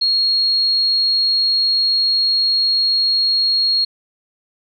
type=tone; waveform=sine; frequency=4287 Hz; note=C8; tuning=41 cents sharp; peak=-13 dBFS; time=0.01-3.85 s; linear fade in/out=10 ms; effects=none